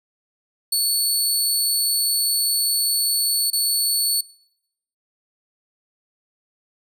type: tone with dropouts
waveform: 20% pulse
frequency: 4435 Hz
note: C#8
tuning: in tune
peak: -12 dBFS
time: 0.72-4.21 s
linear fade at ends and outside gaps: 5 ms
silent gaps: 3.503-3.53 s
effects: noise-tail reverb RT60 0.8 s tail -23 dB re dry